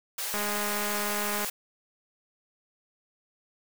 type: high-pass noise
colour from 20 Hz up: white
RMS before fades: -33 dBFS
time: 0.18-1.5 s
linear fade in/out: 5 ms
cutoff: 480 Hz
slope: 24 dB/octave
type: click train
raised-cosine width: 0.5 ms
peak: -18 dBFS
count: 230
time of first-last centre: 0.34-1.446 s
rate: 207 Hz
effects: none